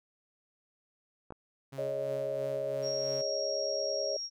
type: clicks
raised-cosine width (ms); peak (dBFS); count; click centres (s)
1; -30; 2; 1.306 / 1.323
type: tone with tremolo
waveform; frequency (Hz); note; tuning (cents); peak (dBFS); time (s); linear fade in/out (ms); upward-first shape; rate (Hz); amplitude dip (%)
sawtooth; 136.1; C#3; -31; -38; 1.72-3.22; 10; sine; 3; 45
type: chord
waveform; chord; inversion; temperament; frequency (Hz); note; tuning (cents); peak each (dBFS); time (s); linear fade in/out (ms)
sine; Ab suspended fourth; none; just; 415.3 / 553.7 / 623; Ab4 / Db5 / Eb5; 0 / -2 / +2; -40 / -34 / -35; 1.78-4.17; 5
type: tone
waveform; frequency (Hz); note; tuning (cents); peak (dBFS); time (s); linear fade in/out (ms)
sine; 5588; F8; 0; -35; 2.82-4.3; 50
effects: none